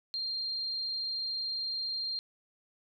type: tone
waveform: sine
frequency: 4191 Hz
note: C8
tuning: 2 cents sharp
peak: -32 dBFS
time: 0.14-2.19 s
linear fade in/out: 0 ms
effects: none